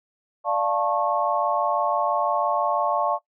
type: tone cluster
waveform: sine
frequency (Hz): 590 / 696 / 879 / 1093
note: D5 / F5 / A5 / C#6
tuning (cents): +8 / -6 / -2 / -25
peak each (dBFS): -26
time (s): 0.44-3.19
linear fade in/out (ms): 50
effects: noise-tail reverb RT60 0.1 s tail -17 dB re dry